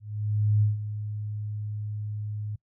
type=tone with ADSR envelope; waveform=sine; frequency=105.3 Hz; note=G#2; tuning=24 cents sharp; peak=-18 dBFS; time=0-2.56 s; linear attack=620 ms; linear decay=150 ms; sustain=-12 dB; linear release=8 ms; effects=noise-tail reverb RT60 0.1 s tail -24 dB re dry